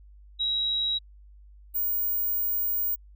sine tone pair in turn, 3853 / 15412 Hz, B7 / B9, -44 / -44 cents, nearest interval 2 octaves, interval 2400 cents, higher second, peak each -24 dBFS, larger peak neither, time 0.39-0.99 / 1.74-2.96 s, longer second, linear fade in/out 20 ms, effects added 50 Hz sine -48 dBFS peak until 3.15 s

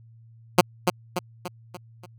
10% pulse tone with echo, 179 Hz, F3, 43 cents sharp, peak -3 dBFS, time 0.58-0.61 s, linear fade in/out 5 ms, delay 290 ms, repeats 5, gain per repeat -6 dB, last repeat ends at 2.06 s, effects added 114 Hz sine -48 dBFS peak until 2.18 s

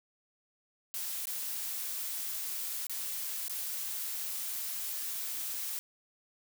blue noise with dropouts, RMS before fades -37 dBFS, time 0.94-5.79 s, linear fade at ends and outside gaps 0 ms, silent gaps 1.255-1.271 / 2.868-2.896 / 3.481-3.497 s, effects none

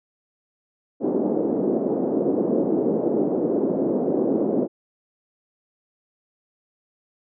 pink band-pass noise, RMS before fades -22 dBFS, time 1-4.68 s, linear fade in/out 50 ms, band 240 to 510 Hz, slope 24 dB/octave, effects none

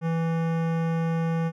sine tone with hard clipping, 164.7 Hz, E3, 1 cent flat, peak -25 dBFS, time 0.01-1.52 s, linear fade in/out 50 ms, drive 18 dB, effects none

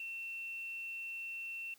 sine tone, 2700 Hz, E7, 41 cents sharp, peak -40 dBFS, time 0-1.74 s, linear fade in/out 2 ms, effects white hiss -65 dBFS RMS until 1.78 s

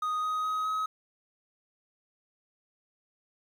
triangle tone with pitch steps, 1244.5 / 1253.9 / 1263.3 / 1272.9 Hz, D#6 / D#6 / D#6 / D#6, 0 / +13 / +26 / +39 cents, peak -26 dBFS, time 0.02-0.86 s, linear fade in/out 5 ms, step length 210 ms, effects 10-bit

